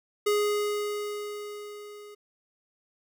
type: tone with level ramp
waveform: square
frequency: 415.3 Hz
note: G#4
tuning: in tune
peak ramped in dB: -22 to -45 dBFS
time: 0.26-2.15 s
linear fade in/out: 10 ms
effects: none